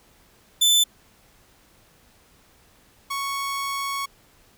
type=tone pair in turn; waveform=sawtooth; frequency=3520 / 1108.7 Hz; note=A7 / C#6; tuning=0 / 0 cents; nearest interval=octave + minor sixth; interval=2000 cents; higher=first; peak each=-12 / -22 dBFS; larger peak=first; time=0.61-0.84 / 3.1-4.06 s; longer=second; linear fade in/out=10 ms; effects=pink hiss -57 dBFS RMS until 4.57 s